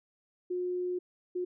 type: tone bursts at uneven times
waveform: sine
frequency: 360 Hz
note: F#4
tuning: 47 cents flat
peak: -30 dBFS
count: 2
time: 0.5-0.99 / 1.35-1.45 s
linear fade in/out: 10 ms
effects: none